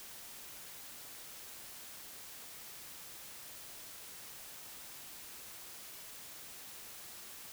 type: silence
effects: white hiss -50 dBFS RMS until 7.52 s